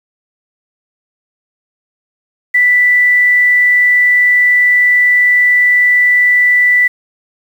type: tone with quantisation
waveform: sine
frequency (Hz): 1975.5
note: B6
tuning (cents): 0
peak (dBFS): -6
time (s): 2.54-6.88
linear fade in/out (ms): 10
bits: 6
effects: none